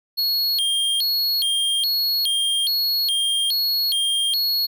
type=tone with vibrato; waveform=square; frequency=3729 Hz; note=A#7; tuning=in tune; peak=-19 dBFS; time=0.17-4.67 s; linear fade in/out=20 ms; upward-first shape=square; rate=1.2 Hz; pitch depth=260 cents each way; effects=none